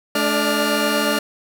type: tone cluster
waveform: 20% pulse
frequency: 215.1 / 291.8 / 592 / 1418 Hz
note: A3 / D4 / D5 / F6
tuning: -39 / -11 / +14 / +26 cents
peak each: -18 dBFS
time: 0.15-1.19 s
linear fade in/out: 5 ms
effects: none